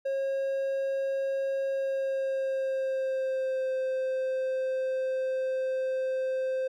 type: tone with pitch glide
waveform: triangle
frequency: 542 to 522 Hz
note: C#5 to C5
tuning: -39 to -4 cents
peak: -25 dBFS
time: 0.05-6.68 s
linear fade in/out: 10 ms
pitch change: -65 cents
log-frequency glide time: 1.69-3.73 s
effects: none